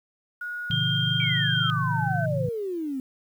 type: tone with pitch glide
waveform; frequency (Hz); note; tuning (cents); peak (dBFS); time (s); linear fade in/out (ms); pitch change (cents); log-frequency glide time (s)
sine; 1449 to 1529.9; F#6 to G6; -37 to -43; -30; 0.41-2.26; 5; +94; 1.3-1.91
type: chord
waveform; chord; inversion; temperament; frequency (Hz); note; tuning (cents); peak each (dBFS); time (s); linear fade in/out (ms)
sine; A# diminished; none; equal with one note detuned; 114.54 / 138.59 / 164.81; A#2 / C#3 / E3; -30 / 0 / 0; -29 / -28 / -29; 0.7-2.49; 5
type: tone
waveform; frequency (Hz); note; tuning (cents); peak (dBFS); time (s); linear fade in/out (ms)
sine; 3185; G7; +27; -25; 0.71-1.7; 0
type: exponential sweep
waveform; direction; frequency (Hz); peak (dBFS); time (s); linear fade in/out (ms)
sine; down; 2349 to 255.3; -27; 1.2-3; 2
effects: 9-bit